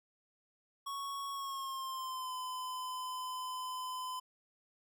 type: tone with pitch glide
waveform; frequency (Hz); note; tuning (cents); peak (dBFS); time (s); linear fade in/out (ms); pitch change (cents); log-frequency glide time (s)
square; 1108.7 to 1016.7; C#6 to B5; 0 to +50; -39; 0.86-4.2; 10; -150; 1.32-2.34
effects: none